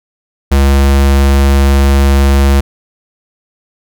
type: tone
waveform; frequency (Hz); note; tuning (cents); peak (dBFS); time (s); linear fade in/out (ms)
square; 69; C#2; -7; -6; 0.51-2.61; 10
effects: none